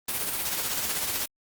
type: noise with tremolo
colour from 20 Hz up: white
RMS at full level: -27 dBFS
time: 0.08-1.26 s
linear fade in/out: 5 ms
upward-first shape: triangle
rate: 16 Hz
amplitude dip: 50%
effects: Opus 32 kbps